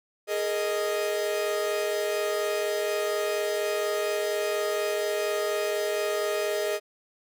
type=chord; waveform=45% pulse; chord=Ab suspended second; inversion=none; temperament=equal with one note detuned; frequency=415.3 / 459.5 / 622.3 Hz; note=Ab4 / Bb4 / Eb5; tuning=0 / -25 / 0 cents; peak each=-29 / -34 / -29 dBFS; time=0.27-6.8 s; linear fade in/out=50 ms; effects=none